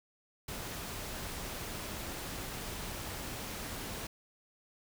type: noise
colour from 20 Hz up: pink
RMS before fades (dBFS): -41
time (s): 0.48-4.07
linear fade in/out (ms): 5
effects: none